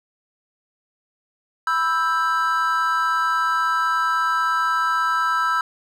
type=chord; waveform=triangle; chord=E minor; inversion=second; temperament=just; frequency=988.9 / 1318.5 / 1582.2 Hz; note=B5 / E6 / G6; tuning=+2 / 0 / +16 cents; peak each=-23 / -18 / -23 dBFS; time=1.67-5.61 s; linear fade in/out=2 ms; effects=none